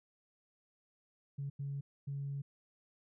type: tone bursts at uneven times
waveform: sine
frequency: 140 Hz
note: C#3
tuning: 18 cents sharp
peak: -36 dBFS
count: 3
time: 1.38-1.5 / 1.59-1.81 / 2.07-2.42 s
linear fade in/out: 10 ms
effects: tanh soft clip ceiling -32 dBFS